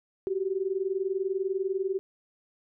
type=tone pair together; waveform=sine; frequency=371.9 / 392 Hz; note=F#4 / G4; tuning=+9 / 0 cents; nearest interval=minor second; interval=91 cents; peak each=-30 / -29 dBFS; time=0.27-1.99 s; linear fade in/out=0 ms; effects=none